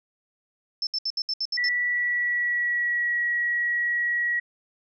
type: tone bursts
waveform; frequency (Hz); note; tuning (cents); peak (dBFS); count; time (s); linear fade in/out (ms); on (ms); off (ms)
sine; 5290; E8; +5; -24; 8; 0.82-1.688; 2; 49; 68
type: tone with pitch glide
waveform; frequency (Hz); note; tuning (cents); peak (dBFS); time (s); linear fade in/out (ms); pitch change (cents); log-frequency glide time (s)
sine; 1950 to 1915.4; B6 to A#6; -23 to +46; -22; 1.57-4.4; 10; -31; 1.9-3.23
effects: none